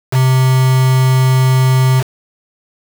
triangle tone with quantisation, 130 Hz, C3, 11 cents flat, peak -6 dBFS, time 0.11-2.04 s, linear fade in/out 50 ms, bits 3, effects none

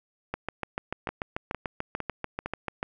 two click trains, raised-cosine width 0.5 ms, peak -15 / -16 dBFS, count 18 / 4, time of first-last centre 0.34-2.829 / 1.09-2.46 s, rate 6.83 / 2.19 Hz, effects none

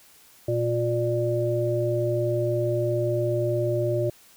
harmonic tone, 118.5 Hz, A#2, 29 cents sharp, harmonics 1 / 3 / 5, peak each -26 / -26 / -26 dBFS, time 0.48-4.1 s, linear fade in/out 5 ms, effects white hiss -54 dBFS RMS until 4.36 s

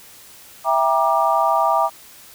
sine chord, E half-diminished seventh, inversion none, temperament just, 659.3 / 791.1 / 949.3 / 1186.7 Hz, E5 / G5 / Bb5 / D6, 0 / +16 / +31 / +18 cents, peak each -20 dBFS, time 0.64-1.9 s, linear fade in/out 50 ms, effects white hiss -44 dBFS RMS until 2.34 s

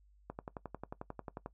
click train, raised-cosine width 1 ms, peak -27 dBFS, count 14, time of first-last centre 0.3-1.461 s, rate 11.2 Hz, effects noise-tail reverb RT60 0.1 s tail -19 dB re dry + added 50 Hz sine -62 dBFS peak until 1.53 s

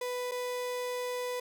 35% pulse tone with dropouts, 495.5 Hz, B4, 6 cents sharp, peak -31 dBFS, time 0.01-1.4 s, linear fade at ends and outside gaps 5 ms, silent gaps 0.313-0.317 s, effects none

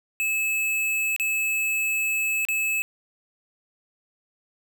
square tone with dropouts, 2600 Hz, E7, 24 cents flat, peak -23 dBFS, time 0.2-2.82 s, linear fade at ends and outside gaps 0 ms, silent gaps 1.163-1.198 / 2.451-2.486 s, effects none

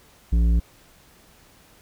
sine tone with tanh clipping, 57.4 Hz, A#1, 26 cents flat, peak -17 dBFS, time 0.32-0.6 s, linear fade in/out 10 ms, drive 10 dB, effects pink hiss -54 dBFS RMS until 1.81 s

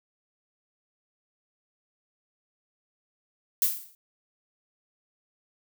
violet noise with exponential decay, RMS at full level -20 dBFS, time 3.62-3.95 s, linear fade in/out 1 ms, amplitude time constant 70 ms, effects none

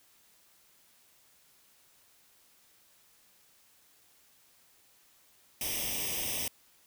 white noise with comb filter, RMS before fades -34 dBFS, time 5.61-6.48 s, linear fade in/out 2 ms, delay 0.35 ms, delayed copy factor +0.85, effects white hiss -64 dBFS RMS until 6.86 s

